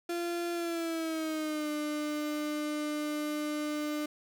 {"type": "tone with pitch glide", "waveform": "35% pulse", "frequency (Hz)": [344.4, 299.8], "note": ["F4", "D4"], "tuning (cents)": [-24, 36], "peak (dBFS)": -30, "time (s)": [0.09, 4.06], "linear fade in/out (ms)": 5, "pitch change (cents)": -240, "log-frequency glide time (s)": [0.53, 1.7], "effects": []}